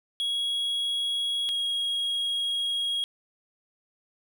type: tone pair in turn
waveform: triangle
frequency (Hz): 3322 / 3291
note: G#7 / G#7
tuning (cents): 0 / -16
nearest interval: unison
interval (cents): 16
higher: first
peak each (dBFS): -24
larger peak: neither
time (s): 0.2-1.49 / 1.49-3.04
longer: second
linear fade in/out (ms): 0
effects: none